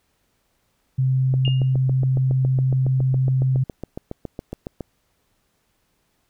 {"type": "tone", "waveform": "sine", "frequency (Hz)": 130.81, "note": "C3", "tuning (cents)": 0, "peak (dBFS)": -16, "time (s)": [0.98, 3.64], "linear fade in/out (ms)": 10}
{"type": "click train", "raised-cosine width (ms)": 2, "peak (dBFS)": -16, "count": 26, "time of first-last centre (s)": [1.34, 4.807], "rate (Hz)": 7.21}
{"type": "tone with exponential decay", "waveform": "sine", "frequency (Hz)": 2827, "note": "F7", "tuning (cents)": 20, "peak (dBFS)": -23, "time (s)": [1.45, 1.74], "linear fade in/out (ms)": 1, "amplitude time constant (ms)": 63}
{"effects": ["pink hiss -68 dBFS RMS until 6.29 s"]}